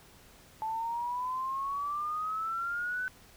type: exponential sweep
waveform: sine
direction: up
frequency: 872 to 1518 Hz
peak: -31 dBFS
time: 0.62-3.08 s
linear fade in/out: 0 ms
effects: pink hiss -57 dBFS RMS until 3.36 s